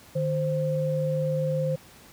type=tone pair together; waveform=sine; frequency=152.82 / 523 Hz; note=D#3 / C5; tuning=-31 / -1 cents; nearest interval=octave + major sixth; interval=2130 cents; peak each=-26 dBFS; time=0.15-1.76 s; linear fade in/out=10 ms; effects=pink hiss -51 dBFS RMS until 2.12 s + high-pass 60 Hz 12 dB/octave